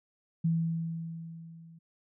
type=tone with level ramp; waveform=sine; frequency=164.81 Hz; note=E3; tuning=in tune; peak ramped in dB=-23 to -50 dBFS; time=0.44-1.79 s; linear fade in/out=10 ms; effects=none